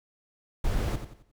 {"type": "noise with echo", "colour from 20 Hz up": "brown", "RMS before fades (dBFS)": -27, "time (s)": [0.64, 0.96], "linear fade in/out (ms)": 5, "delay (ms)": 89, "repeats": 4, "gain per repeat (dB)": -9, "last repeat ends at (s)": 1.316, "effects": []}